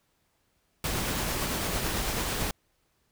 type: noise with tremolo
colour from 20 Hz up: pink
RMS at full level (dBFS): -29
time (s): 0.84-2.51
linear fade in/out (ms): 2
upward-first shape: triangle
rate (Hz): 9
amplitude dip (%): 25
effects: pink hiss -72 dBFS RMS until 3.11 s